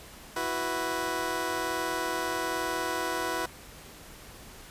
15% pulse chord, E suspended second, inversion none, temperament just, 329.6 / 370.8 / 494.4 Hz, E4 / F#4 / B4, 0 / +4 / +2 cents, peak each -28 dBFS, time 0.36-3.46 s, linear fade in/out 5 ms, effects pink hiss -48 dBFS RMS until 4.7 s + resampled to 32000 Hz

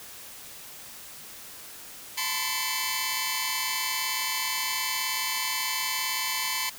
10% pulse tone cluster, 881 / 1009 / 1048 / 2284 Hz, A5 / B5 / C6 / D7, +2 / +37 / +2 / -49 cents, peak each -27 / -24 / -25 / -22 dBFS, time 2.17-6.7 s, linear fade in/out 10 ms, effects white hiss -44 dBFS RMS until 6.78 s

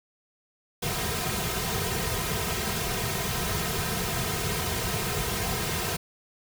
pink noise with comb filter, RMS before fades -29 dBFS, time 0.82-5.97 s, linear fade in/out 10 ms, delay 3.5 ms, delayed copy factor -1, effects none

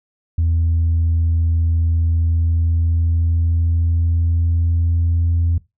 sine tone with pitch glide, 82.6 to 84.34 Hz, E2 to E2, +4 to +40 cents, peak -12 dBFS, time 0.38-5.58 s, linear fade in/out 5 ms, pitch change +36 cents, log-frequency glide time 2.04-5.27 s, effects noise-tail reverb RT60 0.2 s tail -20 dB re dry + tanh soft clip ceiling -11 dBFS

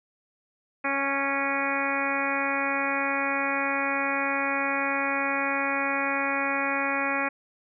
harmonic tone with a mistuned harmonic, 276.8 Hz, C#4, 2 cents flat, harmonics 1 / 2 / 3 / 4 / 5 / 6 / 7 / 8 / 9, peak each -33 / -33 / -33 / -33 / -33 / -33 / -33 / -33 / -33 dBFS, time 0.84-7.29 s, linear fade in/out 10 ms, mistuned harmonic 9, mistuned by -27 cents, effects none

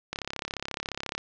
click train, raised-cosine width 0.2 ms, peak -14 dBFS, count 37, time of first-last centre 0.13-1.18 s, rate 34.3 Hz, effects low-pass 6000 Hz 12 dB/octave

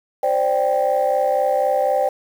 sine chord, C suspended second, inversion none, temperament equal, 523.3 / 587.3 / 784 Hz, C5 / D5 / G5, 0 / 0 / 0 cents, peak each -19 dBFS, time 0.23-2.09 s, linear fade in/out 5 ms, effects tanh soft clip ceiling -9 dBFS + 7-bit

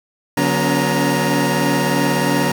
25% pulse tone cluster, 142.8 / 182.8 / 243 / 282.5 / 934 Hz, D3 / F#3 / B3 / C#4 / A#5, -48 / -21 / -28 / +33 / +3 cents, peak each -18 dBFS, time 0.37-2.52 s, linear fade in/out 5 ms, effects 7-bit

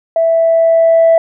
sine tone with level ramp, 659.3 Hz, E5, in tune, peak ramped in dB -8 to -3 dBFS, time 0.16-1.18 s, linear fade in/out 2 ms, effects tanh soft clip ceiling -2 dBFS

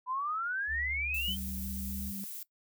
sine exponential sweep, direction up, 987.8 to 3158 Hz, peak -31 dBFS, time 0.06-1.37 s, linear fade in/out 50 ms
sine tone, 69.3 Hz, C#2, in tune, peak -39 dBFS, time 0.67-2.13 s, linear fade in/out 50 ms
violet noise, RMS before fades -42 dBFS, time 1.14-2.43 s, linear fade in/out 2 ms
sine tone with pitch glide, 190 to 197.27 Hz, F#3 to G3, +46 to +11 cents, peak -39 dBFS, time 1.28-2.24 s, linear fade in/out 0 ms, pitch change +65 cents, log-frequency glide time 1.5-2.06 s
effects noise-tail reverb RT60 0.1 s tail -20 dB re dry

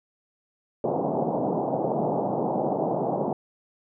white band-pass noise, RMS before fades -26 dBFS, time 0.84-3.33 s, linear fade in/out 2 ms, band 130 to 840 Hz, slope 48 dB/octave, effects none

